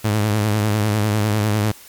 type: tone with vibrato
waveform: sawtooth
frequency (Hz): 106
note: G#2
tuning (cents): +36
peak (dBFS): -12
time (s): 0.04-1.72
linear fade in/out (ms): 10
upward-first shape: sine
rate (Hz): 10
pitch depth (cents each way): 58
effects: white hiss -43 dBFS RMS until 1.88 s + MP3 96 kbps